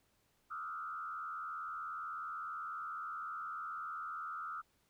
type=tone with frequency modulation; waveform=sine; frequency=1302 Hz; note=E6; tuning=22 cents flat; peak=-40 dBFS; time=0.5-4.62 s; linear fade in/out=20 ms; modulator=79.8 Hz; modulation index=1.3; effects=pink hiss -75 dBFS RMS until 4.89 s